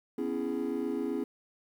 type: chord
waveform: triangle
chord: C# minor seventh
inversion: third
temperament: just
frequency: 249.5 / 277.2 / 332.6 / 415.8 Hz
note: B3 / C#4 / E4 / G#4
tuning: +18 / 0 / +16 / +2 cents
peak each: -33 dBFS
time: 0.18-1.24 s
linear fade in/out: 5 ms
effects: tanh soft clip ceiling -21 dBFS + 10-bit